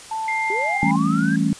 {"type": "tone with pitch glide", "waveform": "sine", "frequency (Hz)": [883, 809.7], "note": ["A5", "G#5"], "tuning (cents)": [6, -44], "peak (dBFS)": -23, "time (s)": [0.11, 0.96], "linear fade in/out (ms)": 5, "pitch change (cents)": -150, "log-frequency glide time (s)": [0.62, 0.77]}
{"type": "tone", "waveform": "sine", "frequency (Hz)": 2100, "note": "C7", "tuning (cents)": 6, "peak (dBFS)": -22, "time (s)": [0.28, 0.91], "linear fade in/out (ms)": 2}
{"type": "linear sweep", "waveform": "sine", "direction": "up", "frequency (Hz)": [370.9, 1643], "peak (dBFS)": -25, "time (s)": [0.5, 1.36], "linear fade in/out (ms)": 2}
{"type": "chord", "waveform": "sine", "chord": "A dominant seventh", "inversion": "second", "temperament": "just", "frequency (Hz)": [165, 198, 220, 275], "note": ["E3", "G3", "A3", "C#4"], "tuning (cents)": [2, 18, 0, -14], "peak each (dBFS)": -22, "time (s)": [0.83, 1.53], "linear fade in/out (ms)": 0}
{"effects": ["white hiss -40 dBFS RMS until 1.59 s", "resampled to 22050 Hz"]}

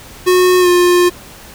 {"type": "tone with pitch glide", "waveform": "square", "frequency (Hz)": [364.3, 354.7], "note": ["F#4", "F4"], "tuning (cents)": [-27, 27], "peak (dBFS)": -8, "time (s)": [0.26, 1.1], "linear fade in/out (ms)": 20, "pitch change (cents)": -46, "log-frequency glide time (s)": [0.6, 0.68], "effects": ["pink hiss -36 dBFS RMS until 1.54 s"]}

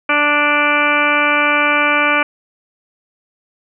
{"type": "harmonic tone", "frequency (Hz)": 293.7, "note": "D4", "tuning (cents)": 0, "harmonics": [1, 2, 3, 4, 5, 6, 7, 8, 9, 10], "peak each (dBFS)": [-23, -21, -23, -18, -18, -25, -26, -16, -26, -28], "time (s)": [0.09, 2.23], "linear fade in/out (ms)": 5, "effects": []}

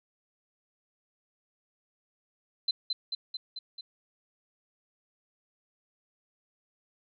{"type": "tone with echo", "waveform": "sine", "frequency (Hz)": 4063, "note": "B7", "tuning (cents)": 48, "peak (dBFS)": -24, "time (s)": [2.68, 2.71], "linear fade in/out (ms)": 5, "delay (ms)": 220, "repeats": 5, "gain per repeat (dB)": -3, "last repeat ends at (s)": 3.81, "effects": []}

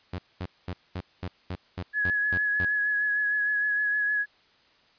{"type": "tone bursts", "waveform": "sawtooth", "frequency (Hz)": 90.8, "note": "F#2", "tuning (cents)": -32, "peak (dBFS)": -27, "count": 10, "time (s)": [0.13, 2.65], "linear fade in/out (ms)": 5, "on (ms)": 54, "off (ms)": 220}
{"type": "tone with vibrato", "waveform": "sine", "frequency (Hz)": 1685, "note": "G#6", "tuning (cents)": 25, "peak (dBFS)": -23, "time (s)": [1.93, 4.26], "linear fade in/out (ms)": 50, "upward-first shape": "sine", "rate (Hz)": 6.5, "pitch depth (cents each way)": 22}
{"effects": ["white hiss -61 dBFS RMS until 4.98 s", "resampled to 11025 Hz"]}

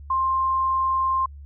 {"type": "tone", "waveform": "sine", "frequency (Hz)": 1055, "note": "C6", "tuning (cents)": 14, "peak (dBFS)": -19, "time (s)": [0.1, 1.26], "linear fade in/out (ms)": 5, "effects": ["added 71 Hz sine -38 dBFS peak until 1.45 s"]}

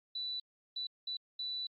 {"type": "tone bursts at uneven times", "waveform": "sine", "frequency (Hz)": 3969, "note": "B7", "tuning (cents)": 8, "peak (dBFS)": -36, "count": 4, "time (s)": [[0.15, 0.4], [0.76, 0.87], [1.07, 1.17], [1.39, 1.67]], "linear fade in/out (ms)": 5, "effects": ["Opus 48 kbps"]}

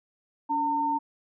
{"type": "tone pair together", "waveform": "sine", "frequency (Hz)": [286, 908], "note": ["D4", "A#5"], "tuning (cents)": [-46, -46], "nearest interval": "octave + minor sixth", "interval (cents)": 2000, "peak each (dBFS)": [-32, -24], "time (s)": [0.49, 0.99], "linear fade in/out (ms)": 20, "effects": []}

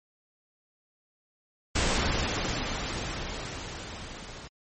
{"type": "noise with level ramp", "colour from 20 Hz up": "pink", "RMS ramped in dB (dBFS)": [-25, -43], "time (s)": [1.75, 4.48], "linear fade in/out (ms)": 10, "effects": ["MP3 32 kbps"]}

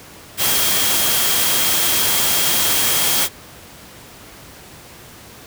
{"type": "tone in noise", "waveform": "sine", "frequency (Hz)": 3246, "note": "G#7", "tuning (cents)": -40, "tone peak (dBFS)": -25, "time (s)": [0.37, 3.29], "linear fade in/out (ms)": 50, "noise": "white", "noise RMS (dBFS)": -17, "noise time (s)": [0.37, 3.29], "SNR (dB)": -11, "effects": ["pink hiss -40 dBFS RMS until 5.46 s", "high-pass 60 Hz 12 dB/octave"]}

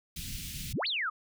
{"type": "band-stop noise", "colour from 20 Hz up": "pink", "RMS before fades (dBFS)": -39, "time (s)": [0.16, 0.73], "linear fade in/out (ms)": 5, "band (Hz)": [210, 2500], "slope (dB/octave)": 24}
{"type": "exponential two-way sweep", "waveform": "sine", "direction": "up then down", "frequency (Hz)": [83.3, 4594, 1171], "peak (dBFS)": -29, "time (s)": [0.73, 1.1], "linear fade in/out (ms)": 10, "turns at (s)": 0.87}
{"effects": []}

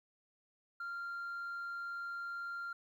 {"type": "tone", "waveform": "sine", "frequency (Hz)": 1389, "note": "F6", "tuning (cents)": -10, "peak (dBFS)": -37, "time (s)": [0.8, 2.73], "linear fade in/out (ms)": 5, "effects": ["tanh soft clip ceiling -38 dBFS", "12-bit"]}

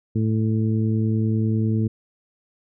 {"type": "harmonic tone", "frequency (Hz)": 110, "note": "A2", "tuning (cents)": 0, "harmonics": [1, 2, 3, 4], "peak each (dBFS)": [-20, -23, -29, -34], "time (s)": [0.15, 1.88], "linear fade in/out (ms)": 10, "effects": []}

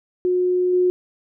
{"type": "tone with level steps", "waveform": "sine", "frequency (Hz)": 362.2, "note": "F#4", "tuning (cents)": -37, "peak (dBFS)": [-16, -14], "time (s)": [0.25, 0.9], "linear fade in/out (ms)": 0, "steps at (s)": 0.73, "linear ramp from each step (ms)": 5, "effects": []}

